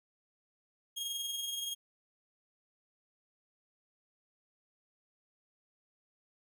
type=tone with amplitude modulation; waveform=sawtooth; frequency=3257 Hz; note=G#7; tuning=34 cents flat; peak=-31 dBFS; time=0.96-1.75 s; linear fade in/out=20 ms; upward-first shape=sine; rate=21.2 Hz; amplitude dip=40%; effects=none